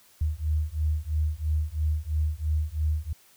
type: beating tone pair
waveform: sine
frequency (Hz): 75.5 / 78.5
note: D2 / D#2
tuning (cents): +48 / +16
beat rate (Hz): 3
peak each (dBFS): -27 / -27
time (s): 0.21-3.13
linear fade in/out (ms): 5
effects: white hiss -58 dBFS RMS until 3.36 s